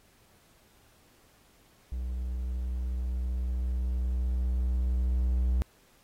triangle tone with level ramp, 62.1 Hz, B1, 10 cents sharp, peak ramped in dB -29 to -21 dBFS, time 1.92-5.62 s, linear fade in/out 0 ms, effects pink hiss -63 dBFS RMS until 6.03 s + AAC 48 kbps

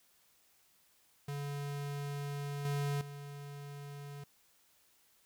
square tone with level steps, 142.8 Hz, D3, 48 cents flat, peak -38 / -33 / -45 dBFS, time 1.28-4.24 s, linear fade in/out 5 ms, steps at 2.65 / 3.01 s, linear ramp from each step 2 ms, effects white hiss -69 dBFS RMS until 5.25 s

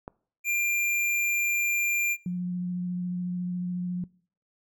click, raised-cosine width 1 ms, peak -23 dBFS, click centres 0.079 s
square tone, 2387 Hz, D7, 28 cents sharp, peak -25 dBFS, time 0.44-2.17 s, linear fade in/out 50 ms
sine tone with vibrato, 178.8 Hz, F3, 41 cents sharp, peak -27 dBFS, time 2.26-4.04 s, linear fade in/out 2 ms, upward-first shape sine, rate 14 Hz, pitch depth 10 cents each way
effects noise-tail reverb RT60 0.5 s tail -23 dB re dry

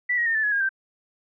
sine tone with pitch steps, 1967 / 1893.4 / 1822.6 / 1754.4 / 1688.8 / 1625.6 / 1564.8 Hz, B6 / A#6 / A#6 / A6 / G#6 / G#6 / G6, -7 / +26 / -39 / -6 / +29 / -38 / -4 cents, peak -20 dBFS, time 0.09-0.692 s, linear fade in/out 10 ms, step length 86 ms, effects none

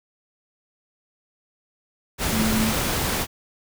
sine tone in noise, 220 Hz, A3, in tune, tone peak -21 dBFS, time 2.3-2.74 s, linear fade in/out 50 ms, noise pink, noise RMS -24 dBFS, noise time 2.18-3.27 s, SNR 0 dB, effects none

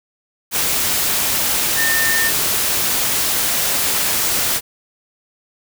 sine tone in noise, 1811 Hz, A6, 49 cents sharp, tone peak -17 dBFS, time 1.75-2.32 s, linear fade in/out 50 ms, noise white, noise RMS -18 dBFS, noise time 0.51-4.61 s, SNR -2 dB, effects none

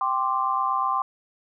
sine chord, G suspended fourth, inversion none, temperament equal, 784 / 1046.5 / 1174.7 Hz, G5 / C6 / D6, 0 / 0 / 0 cents, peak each -28 / -24 / -26 dBFS, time 0.01-1.02 s, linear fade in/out 2 ms, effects none

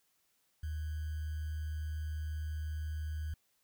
sine tone with sample-and-hold, 77.2 Hz, D#2, 13 cents flat, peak -35 dBFS, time 0.63-3.34 s, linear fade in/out 5 ms, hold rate 1575 Hz, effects white hiss -75 dBFS RMS until 3.63 s

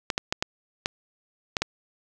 clicks, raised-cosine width 0.2 ms, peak -7 dBFS, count 7, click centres 0.102 / 0.179 / 0.325 / 0.425 / 0.859 / 1.568 / 1.62 s, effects none

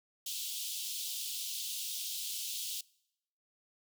pink high-pass noise, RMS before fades -39 dBFS, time 0.26-2.81 s, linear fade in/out 5 ms, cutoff 3000 Hz, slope 48 dB/octave, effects noise-tail reverb RT60 0.8 s tail -24 dB re dry

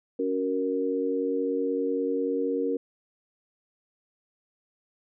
sine chord, F# major, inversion second, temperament equal with one note detuned, 279.6 / 370 / 466.2 Hz, C#4 / F#4 / A#4, +15 / 0 / 0 cents, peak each -29 / -32 / -27 dBFS, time 0.19-2.77 s, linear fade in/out 5 ms, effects none

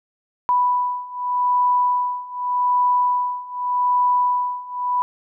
sine beating tone pair, 987.8 / 988.64 Hz, B5 / B5, 0 / +2 cents, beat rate 0.84 Hz, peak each -21 / -19 dBFS, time 0.49-5.02 s, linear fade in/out 0 ms, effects none

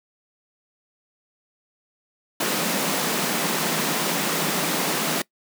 pink high-pass noise, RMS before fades -24 dBFS, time 2.4-5.22 s, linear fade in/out 5 ms, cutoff 150 Hz, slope 96 dB/octave, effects noise-tail reverb RT60 0.1 s tail -22 dB re dry

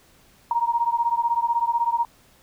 sine beating tone pair, 932.3 / 948.3 Hz, A#5 / A#5, 0 / +29 cents, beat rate 16 Hz, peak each -22 / -23 dBFS, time 0.51-2.05 s, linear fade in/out 2 ms, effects pink hiss -56 dBFS RMS until 2.42 s

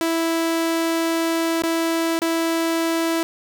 sawtooth tone with dropouts, 329.6 Hz, E4, in tune, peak -15 dBFS, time 0.01-3.23 s, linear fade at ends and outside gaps 0 ms, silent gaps 1.621-1.636 / 2.19-2.218 s, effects none

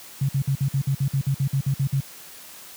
sine tone bursts, 136.5 Hz, C#3, 26 cents flat, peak -18 dBFS, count 14, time 0.21-2.004 s, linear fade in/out 5 ms, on 78 ms, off 54 ms, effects white hiss -43 dBFS RMS until 2.76 s + high-pass 80 Hz 12 dB/octave

